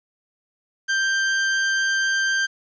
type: tone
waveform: 40% pulse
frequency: 1574 Hz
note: G6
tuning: 7 cents sharp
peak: -18 dBFS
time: 0.88-2.47 s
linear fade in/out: 20 ms
effects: resampled to 16000 Hz + 9-bit